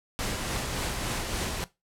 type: noise with tremolo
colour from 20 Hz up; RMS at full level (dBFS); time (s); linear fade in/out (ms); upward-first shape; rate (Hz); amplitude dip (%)
pink; -30; 0.19-1.64; 0; sine; 3.5; 30
effects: noise-tail reverb RT60 0.2 s tail -17 dB re dry + low-pass 11000 Hz 12 dB/octave